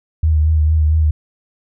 sine tone with vibrato, 77.78 Hz, D#2, in tune, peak -10 dBFS, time 0.23-1.11 s, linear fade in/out 5 ms, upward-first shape triangle, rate 4.4 Hz, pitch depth 43 cents each way, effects none

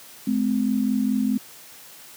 sine tone pair together, 212.7 / 257.5 Hz, G#3 / C4, +42 / -28 cents, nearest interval minor third, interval 330 cents, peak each -22 dBFS, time 0.27-1.38 s, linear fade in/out 5 ms, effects white hiss -45 dBFS RMS until 2.16 s + high-pass 100 Hz 12 dB/octave

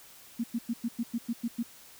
sine tone bursts, 234 Hz, A#3, 7 cents sharp, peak -27 dBFS, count 9, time 0.39-1.631 s, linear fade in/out 10 ms, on 49 ms, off 100 ms, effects white hiss -53 dBFS RMS until 1.99 s

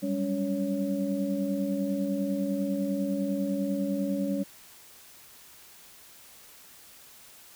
sine tone cluster, 189.3 / 199.3 / 282.1 / 558 Hz, F#3 / G3 / C#4 / C#5, +40 / +29 / +30 / +11 cents, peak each -37 / -30 / -30 / -34 dBFS, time 0.02-4.44 s, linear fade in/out 20 ms, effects white hiss -52 dBFS RMS until 7.55 s

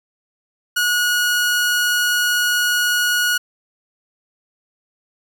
sawtooth tone, 1453 Hz, F#6, 32 cents flat, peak -12 dBFS, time 0.76-3.38 s, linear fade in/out 10 ms, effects none

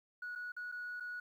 sine tone with dropouts, 1463 Hz, F#6, 20 cents flat, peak -39 dBFS, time 0.22-1.2 s, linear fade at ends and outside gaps 5 ms, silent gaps 0.353-0.357 / 0.52-0.565 / 0.717-0.722 / 1-1.005 s, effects tanh soft clip ceiling -37 dBFS + 12-bit

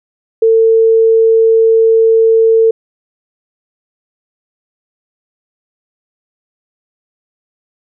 sine tone, 450 Hz, A4, 39 cents sharp, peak -5 dBFS, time 0.42-2.71 s, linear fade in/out 5 ms, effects none

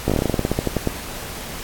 slowing click train, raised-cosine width 2 ms, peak -5 dBFS, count 17, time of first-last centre 0.08-0.873 s, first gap 17 ms, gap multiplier 1.13, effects pink hiss -32 dBFS RMS until 1.63 s + AAC 64 kbps

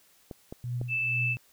clicks, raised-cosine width 2 ms, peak -25 dBFS, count 3, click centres 0.312 / 0.525 / 0.814 s
sine tone with tremolo, 122.2 Hz, B2, 18 cents flat, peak -28 dBFS, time 0.64-1.37 s, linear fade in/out 0 ms, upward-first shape triangle, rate 2.1 Hz, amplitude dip 90%
sine tone, 2637 Hz, E7, in tune, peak -26 dBFS, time 0.88-1.37 s, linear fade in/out 50 ms
effects white hiss -62 dBFS RMS until 1.52 s

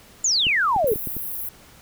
sine exponential sweep, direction down, 7340 to 398.9 Hz, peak -17 dBFS, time 0.24-0.94 s, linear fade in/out 5 ms
clicks, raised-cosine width 3 ms, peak -19 dBFS, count 7, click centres 0.468 / 0.763 / 0.844 / 0.918 / 0.959 / 1.073 / 1.167 s
white high-pass noise, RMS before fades -30 dBFS, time 0.87-1.49 s, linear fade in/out 2 ms, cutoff 11000 Hz, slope 48 dB/octave
effects pink hiss -49 dBFS RMS until 1.81 s

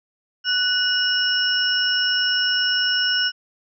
sine tone cluster, 1485 / 2903 / 5370 Hz, F#6 / F#7 / E8, +6 / -34 / +31 cents, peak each -22 dBFS, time 0.44-3.32 s, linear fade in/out 50 ms, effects none

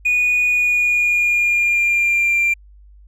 triangle tone with pitch glide, 2462 to 2374 Hz, D#7 to D7, -19 to +18 cents, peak -11 dBFS, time 0.05-2.54 s, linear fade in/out 10 ms, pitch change -63 cents, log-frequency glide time 0.46-2.39 s, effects tanh soft clip ceiling -9 dBFS + added 50 Hz sine -42 dBFS peak until 3.07 s

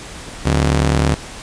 sawtooth ring-modulated tone, 109.4 Hz, A2, 9 cents flat, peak -6 dBFS, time 0.45-1.15 s, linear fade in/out 10 ms, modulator 34.6 Hz, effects pink hiss -33 dBFS RMS until 1.42 s + resampled to 22050 Hz

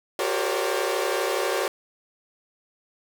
sawtooth tone cluster, 365.4 / 397.6 / 462.6 / 531 / 576 Hz, F#4 / G4 / A#4 / C5 / D5, -22 / +25 / -13 / +25 / -34 cents, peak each -26 dBFS, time 0.19-1.68 s, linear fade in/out 2 ms, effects none

